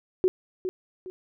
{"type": "tone with echo", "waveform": "sine", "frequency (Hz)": 370, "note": "F#4", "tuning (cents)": 0, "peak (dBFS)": -17, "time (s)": [0.24, 0.28], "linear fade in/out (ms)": 0, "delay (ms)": 410, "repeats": 2, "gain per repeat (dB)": -9, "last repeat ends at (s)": 1.1, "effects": []}